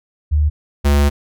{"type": "tone pair in turn", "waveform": ["sine", "square"], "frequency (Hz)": [75.1, 71.6], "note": ["D2", "D2"], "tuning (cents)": [39, -43], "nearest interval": "minor second", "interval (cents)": 82, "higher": "first", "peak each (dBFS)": -11, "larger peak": "neither", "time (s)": [[0.31, 0.5], [0.84, 1.1]], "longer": "second", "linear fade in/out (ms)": 20, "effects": []}